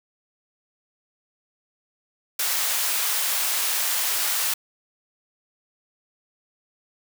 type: high-pass noise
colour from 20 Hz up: white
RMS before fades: -24 dBFS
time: 2.39-4.54 s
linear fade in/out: 5 ms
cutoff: 720 Hz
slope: 12 dB/octave
effects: none